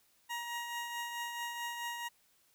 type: tone with tremolo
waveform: 20% pulse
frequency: 947 Hz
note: A#5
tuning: 27 cents sharp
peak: -31 dBFS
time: 0.29-2.09 s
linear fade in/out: 20 ms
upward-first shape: triangle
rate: 4.6 Hz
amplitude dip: 45%
effects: white hiss -70 dBFS RMS until 2.54 s

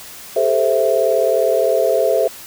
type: chord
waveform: sine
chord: A minor seventh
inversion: third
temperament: equal with one note detuned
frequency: 400.5 / 440 / 523.3 / 659.3 Hz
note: G4 / A4 / C5 / E5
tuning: +37 / 0 / 0 / 0 cents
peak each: -21 / -19 / -17 / -17 dBFS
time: 0.36-2.28 s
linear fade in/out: 5 ms
effects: white hiss -36 dBFS RMS until 2.46 s

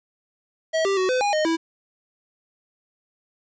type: tone with pitch steps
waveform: square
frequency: 643 / 392.8 / 373.3 / 508 / 818 / 617 / 328.1 Hz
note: E5 / G4 / F#4 / B4 / G#5 / D#5 / E4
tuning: -43 / +4 / +15 / +49 / -26 / -15 / -8 cents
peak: -20 dBFS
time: 0.73-1.57 s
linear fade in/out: 20 ms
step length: 120 ms
effects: resampled to 16000 Hz + 9-bit

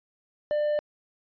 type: tone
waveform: triangle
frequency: 596 Hz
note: D5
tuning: 25 cents sharp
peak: -21 dBFS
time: 0.51-0.79 s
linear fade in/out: 0 ms
effects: resampled to 11025 Hz

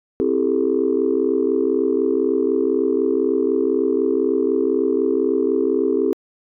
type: chord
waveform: sine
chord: A minor seventh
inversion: first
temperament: just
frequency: 264 / 330 / 396 / 440 Hz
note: C4 / E4 / G4 / A4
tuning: +16 / +2 / +18 / 0 cents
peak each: -22 / -21 / -19 / -22 dBFS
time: 0.2-6.13 s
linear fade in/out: 0 ms
effects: tanh soft clip ceiling -7 dBFS

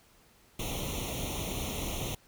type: noise with comb filter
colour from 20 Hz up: pink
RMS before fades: -35 dBFS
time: 0.59-2.15 s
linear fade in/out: 5 ms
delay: 0.31 ms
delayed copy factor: +0.95
effects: pink hiss -62 dBFS RMS until 2.27 s

